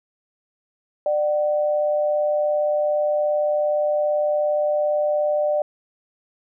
sine tone pair together, 597.1 / 756 Hz, D5 / F#5, +29 / +37 cents, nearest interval major third, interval 408 cents, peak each -18 / -28 dBFS, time 1.06-5.62 s, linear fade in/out 2 ms, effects none

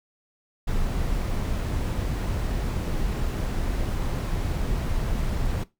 brown noise, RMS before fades -26 dBFS, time 0.67-5.64 s, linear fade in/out 10 ms, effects noise-tail reverb RT60 0.2 s tail -18 dB re dry

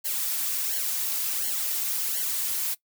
blue noise with flanger, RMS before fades -28 dBFS, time 0.04-2.75 s, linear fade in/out 20 ms, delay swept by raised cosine 0.8 to 4.1 ms, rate 1.4 Hz, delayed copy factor -0.85, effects noise-tail reverb RT60 0.1 s tail -20 dB re dry

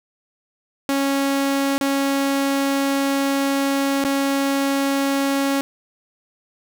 sawtooth tone with dropouts, 275.9 Hz, C#4, 8 cents flat, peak -14 dBFS, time 0.89-5.61 s, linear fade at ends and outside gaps 0 ms, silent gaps 1.78-1.811 / 4.039-4.049 s, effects none

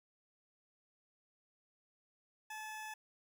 20% pulse tone, 864 Hz, A5, 32 cents flat, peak -39 dBFS, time 2.5-2.94 s, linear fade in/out 5 ms, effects none

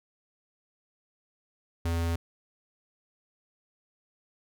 square tone, 83.9 Hz, E2, 31 cents sharp, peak -27 dBFS, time 1.85-2.16 s, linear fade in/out 5 ms, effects none

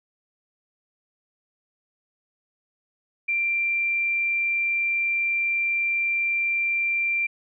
sine tone, 2364 Hz, D7, 11 cents sharp, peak -21 dBFS, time 3.28-7.27 s, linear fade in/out 10 ms, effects none

